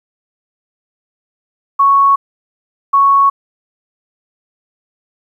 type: tone pair in turn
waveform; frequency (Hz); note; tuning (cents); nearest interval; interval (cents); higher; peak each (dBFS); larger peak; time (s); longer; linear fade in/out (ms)
sine; 1108.7 / 1108.7; C#6 / C#6; 0 / 0; unison; 0; neither; -6; neither; 1.79-2.16 / 2.93-3.3; neither; 10
effects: 8-bit